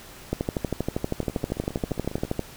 two click trains, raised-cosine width 2 ms, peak -22 / -11 dBFS, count 16 / 27, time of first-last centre 1.23-2.25 / 0.33-2.393 s, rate 14.7 / 12.6 Hz, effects pink hiss -45 dBFS RMS until 2.56 s

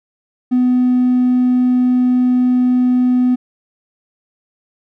triangle tone, 250.2 Hz, B3, 23 cents sharp, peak -7 dBFS, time 0.51-3.36 s, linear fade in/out 20 ms, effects tanh soft clip ceiling -6 dBFS

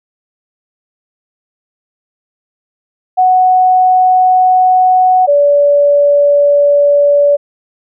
sine tone pair in turn, 740 / 575.5 Hz, F#5 / D5, 0 / -35 cents, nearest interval major third, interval 435 cents, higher first, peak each -5 dBFS, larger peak neither, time 3.17-5.27 / 5.27-7.37 s, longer neither, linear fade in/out 20 ms, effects none

